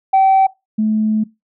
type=tone pair in turn; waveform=sine; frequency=770 / 216.1 Hz; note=G5 / A3; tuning=-31 / -31 cents; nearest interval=octave + minor seventh; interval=2200 cents; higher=first; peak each=-6 / -12 dBFS; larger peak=first; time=0.13-0.47 / 0.78-1.24 s; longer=second; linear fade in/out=10 ms; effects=noise-tail reverb RT60 0.2 s tail -20 dB re dry + tanh soft clip ceiling -6 dBFS